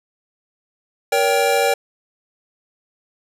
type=chord; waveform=square; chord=G diminished; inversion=first; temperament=just; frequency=470.4 / 564.5 / 784 Hz; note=Bb4 / Db5 / G5; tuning=+16 / +31 / 0 cents; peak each=-20 dBFS; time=1.12-1.74 s; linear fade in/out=5 ms; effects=resampled to 32000 Hz + 7-bit